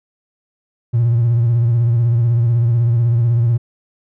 triangle tone with vibrato, 117.7 Hz, A#2, 17 cents sharp, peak -8 dBFS, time 0.93-3.58 s, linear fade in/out 20 ms, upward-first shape triangle, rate 16 Hz, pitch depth 71 cents each way, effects tanh soft clip ceiling -7 dBFS

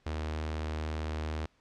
sawtooth tone with notch filter, 77.78 Hz, D#2, in tune, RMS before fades -35 dBFS, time 0.06-1.46 s, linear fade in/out 5 ms, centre 170 Hz, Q 1.8, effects pink hiss -69 dBFS RMS until 1.6 s + low-pass 5000 Hz 12 dB/octave

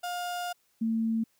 35% pulse / sine tone pair in turn, 709 / 225.1 Hz, F5 / A3, +26 / +40 cents, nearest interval octave + minor sixth, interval 1986 cents, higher first, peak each -30 / -25 dBFS, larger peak second, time 0.03-0.53 / 0.81-1.24 s, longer first, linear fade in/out 10 ms, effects white hiss -70 dBFS RMS until 1.39 s

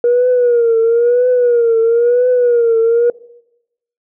sine tone with vibrato, 476.3 Hz, A#4, 37 cents sharp, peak -7 dBFS, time 0.04-3.1 s, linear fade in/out 2 ms, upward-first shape triangle, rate 1 Hz, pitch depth 98 cents each way, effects noise-tail reverb RT60 0.9 s tail -22 dB re dry + tanh soft clip ceiling -5 dBFS

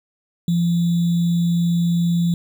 sine tone with sample-and-hold, 171.3 Hz, F3, 33 cents flat, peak -15 dBFS, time 0.48-2.34 s, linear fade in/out 2 ms, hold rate 3675 Hz, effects none

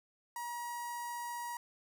sawtooth tone with notch filter, 955 Hz, A#5, 42 cents sharp, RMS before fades -41 dBFS, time 0.36-1.57 s, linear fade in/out 2 ms, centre 3300 Hz, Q 0.72, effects none

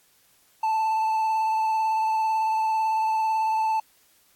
triangle tone with vibrato, 880 Hz, A5, in tune, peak -19 dBFS, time 0.63-3.8 s, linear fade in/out 5 ms, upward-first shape sine, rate 18 Hz, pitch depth 16 cents each way, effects white hiss -61 dBFS RMS until 4.35 s + AAC 64 kbps

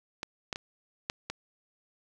clicks, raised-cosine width 0.2 ms, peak -17 / -15 / -19 / -13 / -17 dBFS, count 5, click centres 0.231 / 0.528 / 0.559 / 1.099 / 1.3 s, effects none

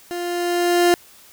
30% pulse tone with level ramp, 349.9 Hz, F4, 3 cents sharp, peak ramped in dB -23 to -9 dBFS, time 0.11-0.94 s, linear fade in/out 0 ms, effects white hiss -48 dBFS RMS until 1.32 s

